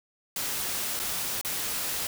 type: noise with dropouts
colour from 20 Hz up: white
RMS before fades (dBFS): -31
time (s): 0.36-2.07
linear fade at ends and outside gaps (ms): 2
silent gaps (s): 0.993-0.998 / 1.413-1.448
effects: none